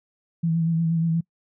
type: tone with vibrato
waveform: sine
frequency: 164.81 Hz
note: E3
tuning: in tune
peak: -19 dBFS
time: 0.43-1.21 s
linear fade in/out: 10 ms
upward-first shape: sine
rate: 8.4 Hz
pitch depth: 32 cents each way
effects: noise-tail reverb RT60 0.1 s tail -25 dB re dry